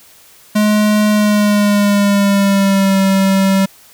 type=tone with pitch glide; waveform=square; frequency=211 to 193.49 Hz; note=G#3 to G3; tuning=+28 to -22 cents; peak=-10 dBFS; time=0.55-3.66 s; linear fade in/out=10 ms; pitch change=-150 cents; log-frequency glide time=1.1-2.99 s; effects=white hiss -44 dBFS RMS until 3.93 s